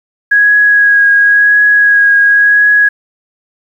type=tone with vibrato; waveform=sine; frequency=1656 Hz; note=G#6; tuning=5 cents flat; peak=-4 dBFS; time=0.31-2.89 s; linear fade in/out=10 ms; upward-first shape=triangle; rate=0.94 Hz; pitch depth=19 cents each way; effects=7-bit